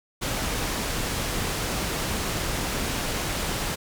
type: low-pass noise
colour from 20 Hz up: pink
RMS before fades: -28 dBFS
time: 0.21-3.76 s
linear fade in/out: 20 ms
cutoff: 12000 Hz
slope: 12 dB/octave
effects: none